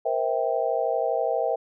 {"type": "chord", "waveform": "sine", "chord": "C dominant seventh", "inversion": "third", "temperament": "just", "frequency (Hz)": [470.9, 523.3, 654.1, 784.9], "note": ["Bb4", "C5", "E5", "G5"], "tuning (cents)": [18, 0, -14, 2], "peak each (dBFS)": [-28, -28, -26, -29], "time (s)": [0.05, 1.56], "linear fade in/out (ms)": 10, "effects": []}